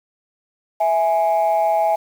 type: tone pair together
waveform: sine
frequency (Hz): 657 / 831.1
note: E5 / G#5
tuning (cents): -6 / +1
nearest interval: major third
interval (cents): 407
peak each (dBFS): -16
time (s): 0.8-1.96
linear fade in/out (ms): 10
effects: tanh soft clip ceiling -10 dBFS + 7-bit